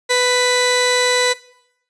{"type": "tone pair together", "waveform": "sawtooth", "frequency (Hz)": [496.5, 1986], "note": ["B4", "B6"], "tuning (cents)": [9, 9], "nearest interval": "2 octaves", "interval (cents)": 2400, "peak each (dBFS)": -12, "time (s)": [0.09, 1.34], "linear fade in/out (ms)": 20, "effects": ["noise-tail reverb RT60 0.8 s tail -20 dB re dry", "resampled to 22050 Hz"]}